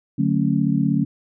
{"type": "chord", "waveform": "sine", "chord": "D major seventh", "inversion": "none", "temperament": "just", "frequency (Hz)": [146.83, 183.54, 220.2, 275.3], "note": ["D3", "F#3", "A3", "C#4"], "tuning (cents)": [0, -14, 2, -12], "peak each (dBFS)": -22, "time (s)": [0.18, 1.05], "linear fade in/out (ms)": 10, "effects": []}